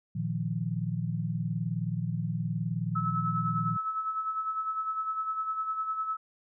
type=chord; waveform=sine; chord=Bb suspended fourth; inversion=none; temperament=equal; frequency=116.54 / 155.56 / 174.61 Hz; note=Bb2 / Eb3 / F3; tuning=0 / 0 / 0 cents; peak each=-33 dBFS; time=0.15-3.77 s; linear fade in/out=10 ms
type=tone with tremolo; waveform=sine; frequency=1300 Hz; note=E6; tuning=24 cents flat; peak=-27 dBFS; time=2.95-6.17 s; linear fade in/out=10 ms; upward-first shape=sine; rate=9.9 Hz; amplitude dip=55%
effects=none